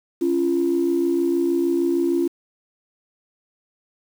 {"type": "tone pair together", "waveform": "sine", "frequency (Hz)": [277.2, 343.7], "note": ["C#4", "F4"], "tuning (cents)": [0, -28], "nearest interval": "major third", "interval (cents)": 372, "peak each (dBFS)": [-22, -18], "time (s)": [0.21, 2.28], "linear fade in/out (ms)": 10, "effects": ["tanh soft clip ceiling -10 dBFS", "7-bit"]}